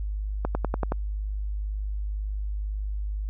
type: accelerating click train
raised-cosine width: 1 ms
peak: -12 dBFS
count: 6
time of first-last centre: 0.45-0.921 s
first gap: 100 ms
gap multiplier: 0.97
effects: added 51 Hz sine -27 dBFS peak until 3.29 s